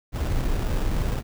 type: noise with sample-and-hold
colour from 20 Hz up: brown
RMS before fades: -24 dBFS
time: 0.12-1.23 s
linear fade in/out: 50 ms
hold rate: 2100 Hz
effects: none